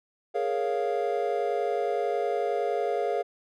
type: chord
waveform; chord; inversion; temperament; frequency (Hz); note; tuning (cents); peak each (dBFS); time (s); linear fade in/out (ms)
triangle; Bb minor seventh; third; equal; 415.3 / 466.2 / 554.4 / 698.5; Ab4 / Bb4 / Db5 / F5; 0 / 0 / 0 / 0; -28 / -29 / -30 / -28; 0.34-3.23; 20
effects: none